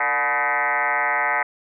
sine tone with frequency modulation, 1396.9 Hz, F6, in tune, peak -18 dBFS, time 0-1.43 s, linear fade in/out 5 ms, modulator 134 Hz, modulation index 5.4, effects none

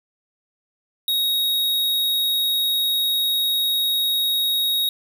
square tone, 3770 Hz, A#7, 19 cents sharp, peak -19 dBFS, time 1.08-4.89 s, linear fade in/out 2 ms, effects none

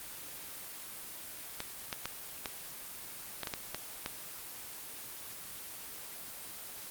clicks, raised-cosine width 0.2 ms, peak -17 dBFS, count 9, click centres 1.604 / 1.928 / 2.056 / 2.458 / 3.433 / 3.472 / 3.538 / 3.746 / 4.061 s, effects white hiss -45 dBFS RMS until 6.9 s + Opus 24 kbps

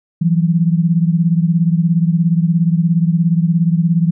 sine beating tone pair, 164.81 / 181.81 Hz, E3 / F#3, 0 / -30 cents, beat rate 17 Hz, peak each -12 / -16 dBFS, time 0.21-4.11 s, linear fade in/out 10 ms, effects none

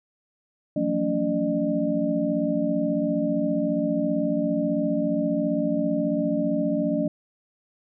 sine tone cluster, 169.3 / 184.2 / 227.1 / 285.5 / 605 Hz, E3 / F#3 / A#3 / D4 / D#5, +46 / -7 / -45 / -49 / -49 cents, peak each -33 / -30 / -28 / -25 / -27 dBFS, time 0.76-7.08 s, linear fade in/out 5 ms, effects none

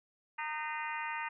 harmonic tone with a mistuned harmonic, 307 Hz, D#4, 23 cents flat, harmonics 3 / 4 / 5 / 6 / 7 / 8 / 9, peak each -39 / -44 / -45 / -43 / -44 / -45 / -49 dBFS, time 0.38-1.29 s, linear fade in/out 10 ms, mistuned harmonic 7, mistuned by -78 cents, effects none

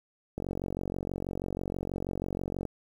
click train, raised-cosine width 2 ms, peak -20 dBFS, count 106, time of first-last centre 0.38-2.653 s, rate 46.2 Hz, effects 9-bit

